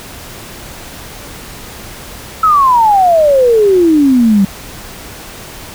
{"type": "exponential sweep", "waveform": "sine", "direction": "down", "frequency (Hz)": [1318.5, 190.4], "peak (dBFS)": -5, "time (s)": [2.43, 4.45], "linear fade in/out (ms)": 5, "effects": ["pink hiss -30 dBFS RMS until 5.74 s"]}